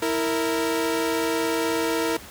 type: tone pair together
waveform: sawtooth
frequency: 327 / 462.4 Hz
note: E4 / A#4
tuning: -14 / -14 cents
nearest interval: tritone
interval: 600 cents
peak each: -21 dBFS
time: 0.02-2.17 s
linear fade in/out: 5 ms
effects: pink hiss -42 dBFS RMS until 2.3 s + high-pass 60 Hz 12 dB/octave